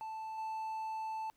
triangle tone with level steps, 880 Hz, A5, in tune, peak -38 / -35 dBFS, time 0.01-1.3 s, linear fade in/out 0 ms, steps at 0.38 s, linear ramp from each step 2 ms, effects pink hiss -74 dBFS RMS until 1.36 s

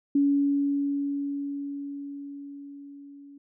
sine tone with level ramp, 282.4 Hz, C#4, 32 cents sharp, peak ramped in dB -18 to -45 dBFS, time 0.15-3.38 s, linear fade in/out 5 ms, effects none

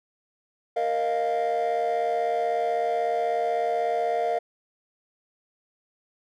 triangle chord, Bb suspended fourth, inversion none, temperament equal, 466.2 / 622.3 / 698.5 Hz, Bb4 / Eb5 / F5, 0 / 0 / 0 cents, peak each -25 / -26 / -22 dBFS, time 0.76-4.39 s, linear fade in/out 10 ms, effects tanh soft clip ceiling -17 dBFS

